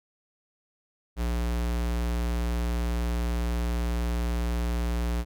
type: tone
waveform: square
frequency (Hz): 59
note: A#1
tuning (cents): +22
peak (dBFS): -26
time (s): 1.16-5.25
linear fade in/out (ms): 50
effects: none